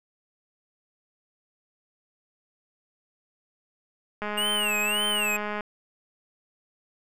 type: click train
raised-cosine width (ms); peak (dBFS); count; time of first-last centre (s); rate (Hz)
0.5; -17; 291; 4.22-5.608; 209
type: tone with vibrato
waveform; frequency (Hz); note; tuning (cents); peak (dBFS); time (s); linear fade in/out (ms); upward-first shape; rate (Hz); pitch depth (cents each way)
square; 2794; F7; 0; -25; 4.37-5.37; 10; sine; 1.8; 180
effects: none